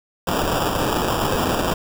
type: noise with sample-and-hold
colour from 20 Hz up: blue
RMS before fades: -21 dBFS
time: 0.27-1.74 s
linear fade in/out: 5 ms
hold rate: 2100 Hz
effects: none